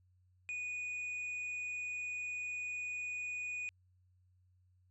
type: tone with hard clipping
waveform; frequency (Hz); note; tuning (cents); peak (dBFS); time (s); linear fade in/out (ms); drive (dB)
sine; 2469; D#7; -14; -39; 0.49-3.69; 0; 3
effects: added 91 Hz sine -67 dBFS peak until 4.9 s + resampled to 22050 Hz